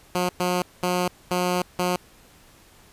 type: tone bursts at uneven times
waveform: 10% pulse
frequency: 179.6 Hz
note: F3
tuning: 49 cents sharp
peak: -13 dBFS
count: 5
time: 0.15-0.29 / 0.4-0.62 / 0.83-1.08 / 1.31-1.62 / 1.79-1.96 s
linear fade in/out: 2 ms
effects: pink hiss -53 dBFS RMS until 2.92 s + resampled to 32000 Hz